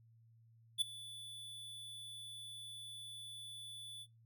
square tone with ADSR envelope, 3470 Hz, A7, 25 cents flat, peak -29 dBFS, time 0.78-4.07 s, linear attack 34 ms, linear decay 10 ms, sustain -19 dB, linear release 54 ms, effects noise-tail reverb RT60 0.2 s tail -22 dB re dry + added 114 Hz sine -63 dBFS peak until 4.25 s

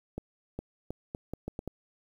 accelerating click train, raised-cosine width 2 ms, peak -22 dBFS, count 8, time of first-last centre 0.18-1.677 s, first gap 410 ms, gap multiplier 0.77, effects 9-bit

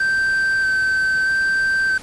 triangle tone with vibrato, 1553 Hz, G6, 17 cents flat, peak -14 dBFS, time 0-1.98 s, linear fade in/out 5 ms, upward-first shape square, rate 0.79 Hz, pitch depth 11 cents each way, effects pink hiss -39 dBFS RMS until 2.02 s + resampled to 24000 Hz

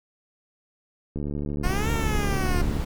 click train, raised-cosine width 3 ms, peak -18 dBFS, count 118, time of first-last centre 1.16-2.767 s, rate 72.8 Hz
10% pulse exponential two-way sweep, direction up then down, 348.6 to 465.1 to 348.6 Hz, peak -21 dBFS, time 1.63-2.62 s, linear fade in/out 10 ms, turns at 1.91 s
brown noise, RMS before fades -26 dBFS, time 1.64-2.85 s, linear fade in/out 10 ms
effects none

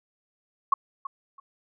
sine tone with echo, 1100 Hz, C#6, 14 cents flat, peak -16 dBFS, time 0.72-0.74 s, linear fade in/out 5 ms, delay 330 ms, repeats 2, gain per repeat -14 dB, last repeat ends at 1.4 s, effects none

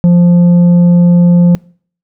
sine tone with tanh clipping, 174.61 Hz, F3, in tune, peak -4 dBFS, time 0.04-1.55 s, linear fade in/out 0 ms, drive 5 dB, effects noise-tail reverb RT60 0.5 s tail -26 dB re dry

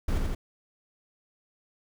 brown noise with echo, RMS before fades -26 dBFS, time 0.08-0.18 s, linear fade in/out 5 ms, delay 85 ms, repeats 2, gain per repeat -2 dB, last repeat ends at 0.35 s, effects none

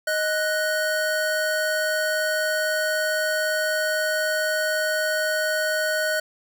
square tone pair together, 622.3 / 1480 Hz, D#5 / F#6, 0 / 0 cents, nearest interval octave + minor third, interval 1500 cents, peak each -25 dBFS, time 0.07-6.2 s, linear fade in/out 5 ms, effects none

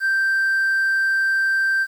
triangle tone, 1568 Hz, G6, in tune, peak -14 dBFS, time 0-1.87 s, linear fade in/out 50 ms, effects tanh soft clip ceiling -11 dBFS + 8-bit

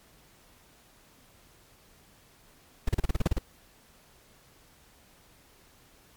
brown noise bursts, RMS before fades -23 dBFS, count 10, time 2.87-3.385 s, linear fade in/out 5 ms, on 20 ms, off 35 ms, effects pink hiss -59 dBFS RMS until 6.16 s + MP3 96 kbps

